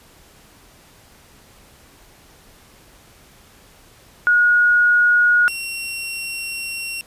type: tone pair in turn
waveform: sine / sawtooth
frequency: 1446 / 2736 Hz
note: F#6 / F7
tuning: -40 / -36 cents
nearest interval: major seventh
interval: 1104 cents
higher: second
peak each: -11 / -22 dBFS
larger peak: first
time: 4.27-5.48 / 5.48-7.01 s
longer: second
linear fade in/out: 0 ms
effects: pink hiss -49 dBFS RMS until 7.06 s + resampled to 32000 Hz